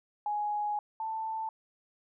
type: tone pair in turn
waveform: sine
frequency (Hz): 834 / 885.2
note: G#5 / A5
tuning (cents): +7 / +10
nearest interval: minor second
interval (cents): 103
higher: second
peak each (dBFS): -29 / -32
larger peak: first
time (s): 0.26-0.79 / 1-1.49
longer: first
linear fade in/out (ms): 2
effects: none